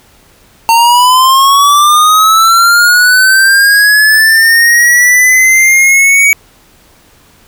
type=linear sweep; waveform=square; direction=up; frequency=908 to 2264 Hz; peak=-4 dBFS; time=0.69-6.33 s; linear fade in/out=0 ms; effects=pink hiss -44 dBFS RMS until 7.47 s